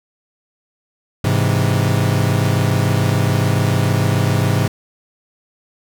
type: chord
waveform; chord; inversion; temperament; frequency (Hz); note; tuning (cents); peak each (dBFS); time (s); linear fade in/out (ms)
40% pulse; Ab augmented; none; equal; 103.83 / 130.81 / 164.81; Ab2 / C3 / E3; 0 / 0 / 0; -16 / -17 / -20; 1.24-4.68; 5
effects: none